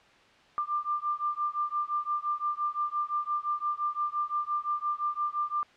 sine beating tone pair, 1188 / 1193.8 Hz, D6 / D6, +20 / +28 cents, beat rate 5.8 Hz, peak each -31 dBFS, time 0.58-5.63 s, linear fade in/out 0 ms, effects white hiss -58 dBFS RMS until 5.76 s + low-pass 3000 Hz 12 dB/octave

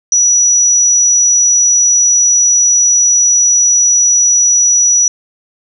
sine tone, 5870 Hz, F#8, 15 cents flat, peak -6 dBFS, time 0.12-5.08 s, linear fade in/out 2 ms, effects none

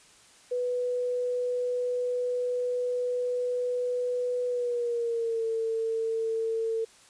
sine tone with pitch glide, 493.9 to 450.3 Hz, B4 to A4, 0 to +40 cents, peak -26 dBFS, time 0.51-6.85 s, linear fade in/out 10 ms, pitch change -160 cents, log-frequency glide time 4.47-5.47 s, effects white hiss -56 dBFS RMS until 7.09 s + resampled to 22050 Hz

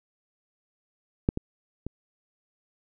clicks, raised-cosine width 3 ms, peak -8 / -16 / -20 dBFS, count 3, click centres 1.289 / 1.374 / 1.866 s, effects none

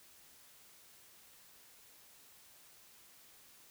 silence, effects white hiss -61 dBFS RMS until 3.7 s

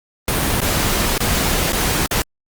pink noise with dropouts, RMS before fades -18 dBFS, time 0.28-2.22 s, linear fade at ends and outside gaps 1 ms, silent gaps 0.604-0.616 / 1.179-1.204 / 1.722-1.731 / 2.062-2.111 s, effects Opus 32 kbps

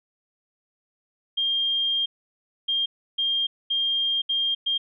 sine tone bursts at uneven times, 3208 Hz, G7, 39 cents sharp, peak -21 dBFS, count 6, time 1.37-2.06 / 2.68-2.86 / 3.18-3.47 / 3.7-4.22 / 4.29-4.55 / 4.66-4.78 s, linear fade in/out 10 ms, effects none

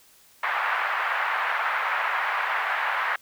white band-pass noise, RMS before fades -26 dBFS, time 0.43-3.16 s, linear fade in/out 5 ms, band 790 to 1900 Hz, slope 24 dB/octave, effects white hiss -56 dBFS RMS until 3.21 s

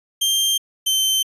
sawtooth tone pair in turn, 3170 / 3101 Hz, G7 / G7, +19 / -19 cents, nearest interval unison, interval 38 cents, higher first, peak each -13 / -13 dBFS, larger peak neither, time 0.21-0.58 / 0.86-1.23 s, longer neither, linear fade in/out 10 ms, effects resampled to 32000 Hz

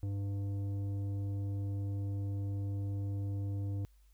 triangle tone with tanh clipping, 99.7 Hz, G2, 30 cents sharp, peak -35 dBFS, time 0.03-3.85 s, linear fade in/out 0 ms, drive 14 dB, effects added 50 Hz sine -60 dBFS peak until 4.13 s + white hiss -75 dBFS RMS until 4.13 s

